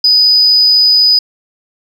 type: tone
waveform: sine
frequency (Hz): 4978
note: D#8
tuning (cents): 0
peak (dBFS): -4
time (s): 0.04-1.19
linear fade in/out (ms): 5
effects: tanh soft clip ceiling -1 dBFS